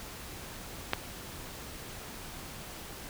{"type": "click", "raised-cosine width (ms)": 0.3, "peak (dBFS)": -10, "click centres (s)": 0.934, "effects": ["pink hiss -44 dBFS RMS until 3.09 s"]}